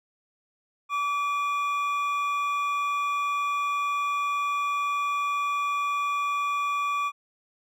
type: tone pair together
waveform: triangle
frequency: 1151.3 / 2417 Hz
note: D6 / D7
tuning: -35 / +49 cents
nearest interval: octave + minor second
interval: 1284 cents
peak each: -23 / -32 dBFS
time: 0.89-7.12 s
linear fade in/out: 50 ms
effects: none